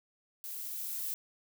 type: noise with level ramp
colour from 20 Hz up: violet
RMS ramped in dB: -42 to -36 dBFS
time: 0.44-1.14 s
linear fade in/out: 0 ms
effects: none